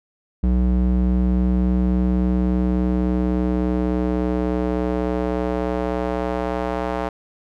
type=tone with band-pass filter sweep; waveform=square; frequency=61.74 Hz; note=B1; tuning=in tune; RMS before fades=-20 dBFS; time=0.43-7.09 s; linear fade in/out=5 ms; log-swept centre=130 to 740 Hz; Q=1.2; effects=none